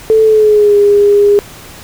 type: tone with pitch glide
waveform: sine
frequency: 440 to 408.2 Hz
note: A4 to G#4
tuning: 0 to -30 cents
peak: -4 dBFS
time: 0.1-1.39 s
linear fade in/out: 0 ms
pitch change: -130 cents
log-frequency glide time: 0.23-0.77 s
effects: pink hiss -33 dBFS RMS until 1.83 s